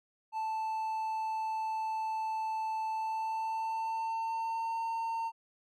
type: tone with pitch glide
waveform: triangle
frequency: 880 to 909.5 Hz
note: A5 to A#5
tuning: 0 to -43 cents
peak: -30 dBFS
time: 0.32-5.32 s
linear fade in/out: 50 ms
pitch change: +57 cents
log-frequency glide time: 2.9-4.77 s
effects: none